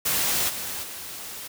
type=noise with level steps; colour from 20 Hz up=white; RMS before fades=-24 / -32 / -37 dBFS; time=0.05-1.48 s; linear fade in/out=10 ms; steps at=0.48 / 0.82 s; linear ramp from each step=20 ms; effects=none